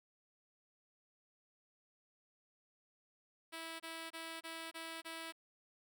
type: tone bursts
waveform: 5% pulse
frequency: 327.2 Hz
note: E4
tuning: 13 cents flat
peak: -33 dBFS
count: 6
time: 3.52-5.325 s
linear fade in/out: 20 ms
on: 280 ms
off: 25 ms
effects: none